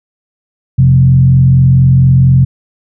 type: tone with frequency modulation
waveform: sine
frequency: 130.81 Hz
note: C3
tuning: in tune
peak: -3 dBFS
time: 0.78-2.45 s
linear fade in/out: 10 ms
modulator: 44.3 Hz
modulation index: 0.62
effects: none